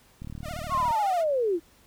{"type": "click train", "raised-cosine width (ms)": 5, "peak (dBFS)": -26, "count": 27, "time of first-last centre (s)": [0.22, 0.908], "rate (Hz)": 37.8}
{"type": "tone with vibrato", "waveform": "sawtooth", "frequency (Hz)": 659.3, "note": "E5", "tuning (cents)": 0, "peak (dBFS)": -32, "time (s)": [0.42, 1.25], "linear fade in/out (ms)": 50, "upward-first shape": "sine", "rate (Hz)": 14, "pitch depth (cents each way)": 170}
{"type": "linear sweep", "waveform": "sine", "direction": "down", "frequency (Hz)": [1124, 313.2], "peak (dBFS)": -22, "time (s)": [0.69, 1.6], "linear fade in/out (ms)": 50}
{"effects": ["pink hiss -59 dBFS RMS until 1.86 s"]}